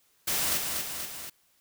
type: noise with echo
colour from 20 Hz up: white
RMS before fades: -28 dBFS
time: 0.27-0.58 s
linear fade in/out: 10 ms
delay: 240 ms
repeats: 3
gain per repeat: -4 dB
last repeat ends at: 1.3 s
effects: white hiss -67 dBFS RMS until 1.6 s